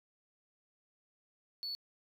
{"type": "tone", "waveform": "triangle", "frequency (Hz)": 4435, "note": "C#8", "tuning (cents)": 0, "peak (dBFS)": -35, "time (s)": [1.63, 1.75], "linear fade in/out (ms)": 0, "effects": ["tanh soft clip ceiling -33 dBFS", "12-bit"]}